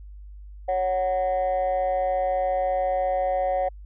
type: tone pair together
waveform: sine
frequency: 554.4 / 740 Hz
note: C#5 / F#5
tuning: 0 / 0 cents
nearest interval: perfect fourth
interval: 500 cents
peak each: -22 dBFS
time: 0.68-3.69 s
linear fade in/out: 10 ms
effects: tanh soft clip ceiling -18 dBFS + added 50 Hz sine -39 dBFS peak until 3.85 s